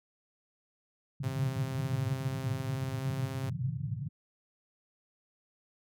pink band-pass noise, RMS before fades -35 dBFS, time 1.2-4.09 s, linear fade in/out 5 ms, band 110 to 150 Hz, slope 48 dB/octave
sawtooth tone with pitch glide, 132.5 to 133.58 Hz, C3 to C3, +22 to +36 cents, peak -32 dBFS, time 1.23-3.5 s, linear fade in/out 10 ms, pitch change +14 cents, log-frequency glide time 3.04-3.27 s
effects none

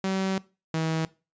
sawtooth tone pair in turn, 191.1 / 160.7 Hz, G3 / E3, -44 / -44 cents, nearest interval minor third, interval 300 cents, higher first, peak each -21 dBFS, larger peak neither, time 0.04-0.38 / 0.74-1.05 s, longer first, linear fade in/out 2 ms, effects noise-tail reverb RT60 0.3 s tail -20 dB re dry + resampled to 16000 Hz

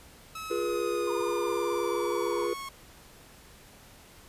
sawtooth linear sweep, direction down, 1297 to 1091 Hz, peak -33 dBFS, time 0.35-2.69 s, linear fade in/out 5 ms
triangle chord, F diminished, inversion none, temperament equal with one note detuned, 349.2 / 415.3 / 484.3 Hz, F4 / Ab4 / Cb5, 0 / 0 / -34 cents, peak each -30 dBFS, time 0.5-2.54 s, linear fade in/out 10 ms
sine tone with vibrato, 994 Hz, B5, 11 cents sharp, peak -36 dBFS, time 1.07-2.47 s, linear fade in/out 5 ms, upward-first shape sine, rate 19 Hz, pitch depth 110 cents each way
effects pink hiss -53 dBFS RMS until 4.28 s + resampled to 32000 Hz

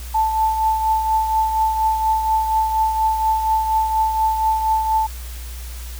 sine tone with tremolo, 880 Hz, A5, in tune, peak -13 dBFS, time 0.14-5.07 s, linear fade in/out 10 ms, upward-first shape triangle, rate 4.2 Hz, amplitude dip 55%, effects added 60 Hz sine -29 dBFS peak until 5.99 s + white hiss -39 dBFS RMS until 5.99 s

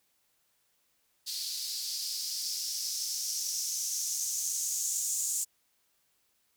violet noise with band-pass filter sweep, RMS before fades -34 dBFS, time 1.26-5.45 s, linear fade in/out 20 ms, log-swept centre 4400 to 7200 Hz, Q 4.4, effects white hiss -73 dBFS RMS until 6.56 s

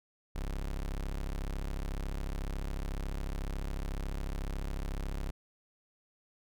35% pulse tone, 34 Hz, C#1, 33 cents flat, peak -32 dBFS, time 0.35-5.31 s, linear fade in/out 10 ms, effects none

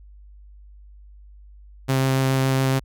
sawtooth tone with vibrato, 133 Hz, C3, 29 cents sharp, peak -14 dBFS, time 1.88-2.8 s, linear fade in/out 20 ms, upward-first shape sine, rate 7.1 Hz, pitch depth 10 cents each way, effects added 50 Hz sine -43 dBFS peak until 2.84 s

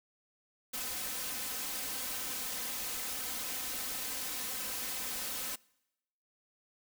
white noise with comb filter, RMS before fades -38 dBFS, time 0.73-5.56 s, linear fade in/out 10 ms, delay 3.9 ms, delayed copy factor +0.75, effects noise-tail reverb RT60 0.9 s tail -25 dB re dry

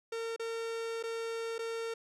45% pulse tone with dropouts, 456.4 Hz, A#4, 37 cents flat, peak -35 dBFS, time 0.12-1.94 s, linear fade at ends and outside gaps 5 ms, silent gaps 0.363-0.395 / 1.028-1.036 / 1.582-1.59 s, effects low-pass 8000 Hz 12 dB/octave

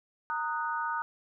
sine chord, D# minor, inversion second, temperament equal with one note detuned, 923.8 / 1244.5 / 1480 Hz, A#5 / D#6 / F#6, -16 / 0 / 0 cents, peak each -33 / -34 / -35 dBFS, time 0.3-1.02 s, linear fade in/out 0 ms, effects none

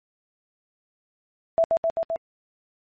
sine tone with echo, 660 Hz, E5, 2 cents sharp, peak -15 dBFS, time 1.58-1.64 s, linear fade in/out 0 ms, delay 130 ms, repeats 4, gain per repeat -2 dB, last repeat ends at 2.16 s, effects MP3 32 kbps

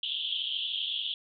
pink band-pass noise, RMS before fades -33 dBFS, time 0.03-1.14 s, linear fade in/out 2 ms, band 3000 to 3500 Hz, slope 96 dB/octave, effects none

